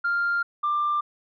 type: tone pair in turn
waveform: sine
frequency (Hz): 1396.9 / 1187.2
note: F6 / D6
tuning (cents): 0 / +18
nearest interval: minor third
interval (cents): 282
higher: first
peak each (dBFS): -20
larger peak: neither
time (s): 0.04-0.43 / 0.63-1.01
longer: first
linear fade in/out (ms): 10
effects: tanh soft clip ceiling -18 dBFS